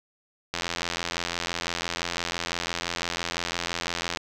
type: click train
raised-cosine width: 0.2 ms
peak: -10 dBFS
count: 313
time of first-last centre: 0.54-4.172 s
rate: 85.9 Hz
effects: none